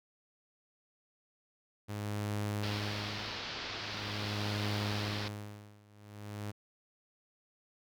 sawtooth tone with tremolo, 103.9 Hz, G#2, 1 cent sharp, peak -29 dBFS, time 1.88-6.52 s, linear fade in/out 20 ms, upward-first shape sine, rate 0.44 Hz, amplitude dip 95%
white low-pass noise, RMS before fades -41 dBFS, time 2.63-5.28 s, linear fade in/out 2 ms, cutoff 5000 Hz, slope 48 dB/octave
effects none

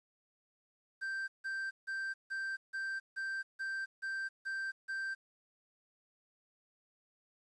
triangle tone bursts, 1568 Hz, G6, in tune, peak -34 dBFS, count 10, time 1.01-5.15 s, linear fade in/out 20 ms, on 270 ms, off 160 ms, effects resampled to 22050 Hz + 11-bit

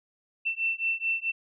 sine beating tone pair, 2682 / 2686.6 Hz, E7 / E7, +29 / +32 cents, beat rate 4.6 Hz, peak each -29 dBFS, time 0.45-1.32 s, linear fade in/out 20 ms, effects none

